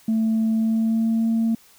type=tone with pitch glide; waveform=sine; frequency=222.1 to 226.4 Hz; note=A3 to A3; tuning=+16 to +50 cents; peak=-16 dBFS; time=0.08-1.55 s; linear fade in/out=5 ms; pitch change=+34 cents; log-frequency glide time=0.52-1.27 s; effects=tanh soft clip ceiling -15 dBFS + white hiss -53 dBFS RMS until 1.78 s